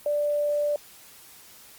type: tone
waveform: sine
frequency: 587.3 Hz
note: D5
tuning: in tune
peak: -22 dBFS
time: 0.06-0.76 s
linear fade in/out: 2 ms
effects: white hiss -50 dBFS RMS until 1.78 s + Opus 32 kbps